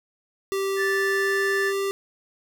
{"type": "tone with pitch glide", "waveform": "square", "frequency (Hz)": [390, 393.6], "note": ["G4", "G4"], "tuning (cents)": [-9, 7], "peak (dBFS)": -24, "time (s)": [0.52, 1.91], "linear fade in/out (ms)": 0, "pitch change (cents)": 16, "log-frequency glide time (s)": [0.71, 1.42]}
{"type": "tone", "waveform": "triangle", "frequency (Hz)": 1755, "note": "A6", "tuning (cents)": -5, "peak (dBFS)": -22, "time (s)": [0.76, 1.73], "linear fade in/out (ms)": 50}
{"effects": []}